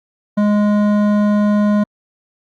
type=tone with hard clipping; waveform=sine; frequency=207.7 Hz; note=G#3; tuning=in tune; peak=-13 dBFS; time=0.37-1.84 s; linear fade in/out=10 ms; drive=12 dB; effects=Opus 48 kbps